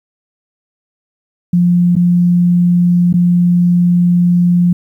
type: tone with dropouts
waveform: sine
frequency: 175.7 Hz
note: F3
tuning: 11 cents sharp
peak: -7 dBFS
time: 1.53-4.73 s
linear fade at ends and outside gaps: 5 ms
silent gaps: 1.955-1.964 / 3.128-3.139 s
effects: 8-bit